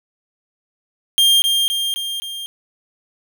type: tone with echo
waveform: 45% pulse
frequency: 3200 Hz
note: G7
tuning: 35 cents sharp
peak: -10 dBFS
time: 1.18-1.42 s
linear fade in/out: 0 ms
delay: 260 ms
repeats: 4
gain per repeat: -4 dB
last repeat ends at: 2.46 s
effects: none